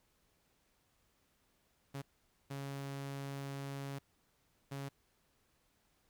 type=tone bursts at uneven times; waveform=sawtooth; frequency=138.59 Hz; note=C#3; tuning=in tune; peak=-37 dBFS; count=3; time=1.94-2.02 / 2.5-3.99 / 4.71-4.89 s; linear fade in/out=10 ms; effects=pink hiss -75 dBFS RMS until 6.09 s